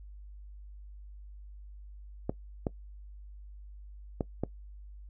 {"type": "clicks", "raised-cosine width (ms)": 2, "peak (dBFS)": -16, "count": 4, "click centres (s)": [2.295, 2.668, 4.208, 4.436], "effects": ["noise-tail reverb RT60 0.1 s tail -20 dB re dry", "added 50 Hz sine -45 dBFS peak until 5.09 s"]}